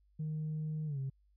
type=tone with pitch glide; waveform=sine; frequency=154.7 to 134.67 Hz; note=D#3 to C#3; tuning=-10 to -50 cents; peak=-33 dBFS; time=0.19-1.1 s; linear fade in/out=10 ms; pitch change=-240 cents; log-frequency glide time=0.86-0.99 s; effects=tanh soft clip ceiling -32 dBFS + added 50 Hz sine -66 dBFS peak until 1.36 s